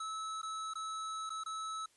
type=tone with dropouts; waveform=square; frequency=1300 Hz; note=E6; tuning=24 cents flat; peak=-39 dBFS; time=0-1.86 s; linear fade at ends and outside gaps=5 ms; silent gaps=0.417-0.429 / 0.737-0.754 / 1.295-1.302 / 1.437-1.46 s; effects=white hiss -69 dBFS RMS until 1.96 s + resampled to 24000 Hz